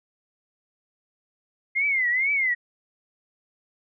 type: tone with vibrato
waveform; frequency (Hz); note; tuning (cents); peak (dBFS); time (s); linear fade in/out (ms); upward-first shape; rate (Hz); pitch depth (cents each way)
sine; 2093; C7; 0; -20; 1.75-2.55; 20; triangle; 2.2; 180
effects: none